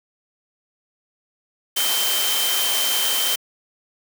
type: tone in noise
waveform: sine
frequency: 3116 Hz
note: G7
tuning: 11 cents flat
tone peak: -23 dBFS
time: 1.76-3.36 s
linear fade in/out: 10 ms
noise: white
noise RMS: -22 dBFS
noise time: 1.76-3.36 s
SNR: -4 dB
effects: high-pass 400 Hz 12 dB/octave